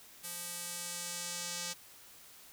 square tone with band-pass filter sweep, 174.61 Hz, F3, in tune, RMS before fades -41 dBFS, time 0.23-1.74 s, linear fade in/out 20 ms, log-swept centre 11000 to 6300 Hz, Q 1.3, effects white hiss -56 dBFS RMS until 2.52 s

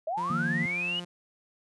sine linear sweep, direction up, 602 to 2960 Hz, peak -28 dBFS, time 0.07-1 s, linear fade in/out 5 ms
sawtooth tone with pitch glide, 174.61 to 176.03 Hz, F3 to F3, 0 to +14 cents, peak -34 dBFS, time 0.17-1.05 s, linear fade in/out 10 ms, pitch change +14 cents, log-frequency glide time 0.28-0.71 s
sine chord, Eb suspended second, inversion none, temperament just, 155.56 / 175.01 / 233.3 Hz, Eb3 / F3 / Bb3, 0 / +4 / +2 cents, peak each -32 dBFS, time 0.3-0.66 s, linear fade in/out 5 ms
effects resampled to 24000 Hz

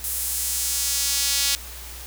sawtooth tone with high-pass filter sweep, 280 Hz, C#4, 18 cents sharp, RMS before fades -24 dBFS, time 0.04-1.55 s, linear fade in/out 0 ms, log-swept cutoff 11000 to 4100 Hz, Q 0.99, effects added 60 Hz sine -39 dBFS peak until 2.06 s + white hiss -39 dBFS RMS until 2.06 s

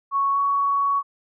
sine tone with pitch glide, 1108.7 to 1119.6 Hz, C#6 to C#6, 0 to +17 cents, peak -18 dBFS, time 0.11-1.03 s, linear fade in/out 50 ms, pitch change +17 cents, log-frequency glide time 0.33-0.38 s, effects none

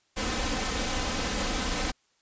pink noise with comb filter, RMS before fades -29 dBFS, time 0.16-1.92 s, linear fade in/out 20 ms, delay 3.9 ms, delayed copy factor +0.6, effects white hiss -69 dBFS RMS until 2.21 s + resampled to 16000 Hz

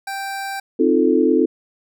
25% pulse tone, 784 Hz, G5, in tune, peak -21 dBFS, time 0.07-0.6 s, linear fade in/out 5 ms
sine chord, F dominant seventh, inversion second, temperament equal, 261.6 / 311.1 / 349.2 / 440 Hz, C4 / Eb4 / F4 / A4, 0 / 0 / 0 / 0 cents, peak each -18 dBFS, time 0.79-1.46 s, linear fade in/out 10 ms
effects none

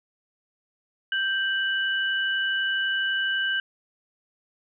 sine tone pair together, 1568 / 2960 Hz, G6 / F#7, 0 / 0 cents, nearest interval major seventh, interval 1100 cents, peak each -24 / -28 dBFS, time 1.12-3.6 s, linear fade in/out 2 ms, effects none

